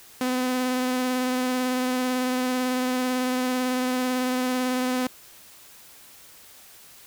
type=tone with vibrato; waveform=sawtooth; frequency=253.4 Hz; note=B3; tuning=45 cents sharp; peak=-19 dBFS; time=0.21-5.07 s; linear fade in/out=2 ms; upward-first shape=triangle; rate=18 Hz; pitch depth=20 cents each way; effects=white hiss -49 dBFS RMS until 7.06 s